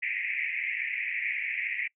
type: band-pass noise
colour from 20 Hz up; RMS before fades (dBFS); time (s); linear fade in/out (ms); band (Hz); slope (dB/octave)
pink; -32; 0.02-1.88; 10; 1900 to 2500; 96
effects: noise-tail reverb RT60 0.1 s tail -24 dB re dry